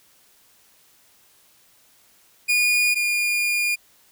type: tone pair in turn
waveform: 40% pulse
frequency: 2444 / 2423 Hz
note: D#7 / D#7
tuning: -32 / -47 cents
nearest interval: unison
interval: 15 cents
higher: first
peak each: -16 / -19 dBFS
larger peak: first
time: 2.48-2.95 / 2.95-3.76 s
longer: second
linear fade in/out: 20 ms
effects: white hiss -57 dBFS RMS until 4.11 s